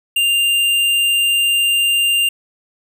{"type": "tone with tanh clipping", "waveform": "sine", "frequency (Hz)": 2794, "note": "F7", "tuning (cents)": 0, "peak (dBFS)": -14, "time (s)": [0.16, 2.29], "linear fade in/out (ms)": 5, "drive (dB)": 15, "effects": []}